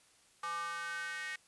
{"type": "tone with high-pass filter sweep", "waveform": "square", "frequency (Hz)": 169.7, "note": "F3", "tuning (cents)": -49, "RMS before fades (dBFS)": -40, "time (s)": [0.43, 1.36], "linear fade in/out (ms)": 5, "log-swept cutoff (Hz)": [1100, 1900], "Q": 5.2, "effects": ["white hiss -66 dBFS RMS until 1.47 s", "resampled to 24000 Hz"]}